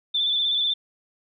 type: tone with vibrato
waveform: sine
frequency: 3520 Hz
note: A7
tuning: in tune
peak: -20 dBFS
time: 0.14-0.74 s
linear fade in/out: 10 ms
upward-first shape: square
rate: 16 Hz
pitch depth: 26 cents each way
effects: none